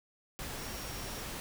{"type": "tone in noise", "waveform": "sine", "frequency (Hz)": 5588, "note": "F8", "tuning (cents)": 0, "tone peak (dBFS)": -50, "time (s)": [0.58, 1.22], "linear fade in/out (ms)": 0, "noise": "pink", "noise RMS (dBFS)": -41, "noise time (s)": [0.39, 1.4], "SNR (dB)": -12, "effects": []}